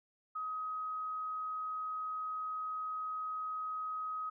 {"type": "tone", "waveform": "sine", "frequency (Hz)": 1263, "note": "D#6", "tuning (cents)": 26, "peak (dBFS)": -36, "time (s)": [0.35, 4.3], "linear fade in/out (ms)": 10, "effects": []}